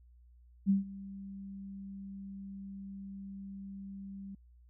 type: tone with ADSR envelope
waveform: sine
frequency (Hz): 196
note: G3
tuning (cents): 0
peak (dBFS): -22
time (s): 0.66-4.35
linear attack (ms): 38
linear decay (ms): 140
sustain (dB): -20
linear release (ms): 5
effects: added 60 Hz sine -57 dBFS peak until 4.69 s